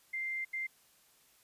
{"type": "tone bursts at uneven times", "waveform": "sine", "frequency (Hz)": 2093, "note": "C7", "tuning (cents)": 0, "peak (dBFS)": -34, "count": 2, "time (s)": [[0.13, 0.45], [0.53, 0.67]], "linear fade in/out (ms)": 10, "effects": ["white hiss -66 dBFS RMS until 1.43 s", "resampled to 32000 Hz"]}